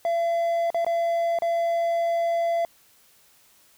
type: tone with dropouts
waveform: triangle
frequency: 677 Hz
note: E5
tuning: 46 cents sharp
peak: -19 dBFS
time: 0.05-2.65 s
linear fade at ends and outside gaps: 1 ms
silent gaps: 0.703-0.745 / 0.847-0.865 / 1.388-1.421 s
effects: white hiss -58 dBFS RMS until 3.77 s